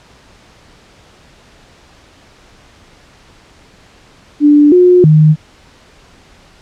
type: tone with pitch steps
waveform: sine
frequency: 293.9 / 360.1 / 154.3 Hz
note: D4 / F#4 / D#3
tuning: +1 / -47 / -14 cents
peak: -3 dBFS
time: 4.4-5.36 s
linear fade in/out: 50 ms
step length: 320 ms
effects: pink hiss -44 dBFS RMS until 6.61 s + low-pass 6000 Hz 12 dB/octave